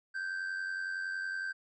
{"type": "tone with amplitude modulation", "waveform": "triangle", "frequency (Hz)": 1560, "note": "G6", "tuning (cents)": -9, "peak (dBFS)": -30, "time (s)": [0.14, 1.53], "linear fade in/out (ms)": 20, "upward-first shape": "sine", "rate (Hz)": 90.8, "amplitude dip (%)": 55, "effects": ["resampled to 22050 Hz"]}